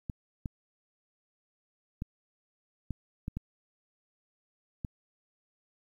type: clicks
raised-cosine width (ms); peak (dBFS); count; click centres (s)
5; -22; 7; 0.098 / 0.458 / 2.021 / 2.907 / 3.281 / 3.37 / 4.848
effects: 10-bit